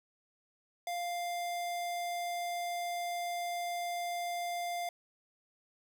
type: tone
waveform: square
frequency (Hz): 698.5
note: F5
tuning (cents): 0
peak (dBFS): -35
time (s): 0.87-4.89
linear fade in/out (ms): 2
effects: none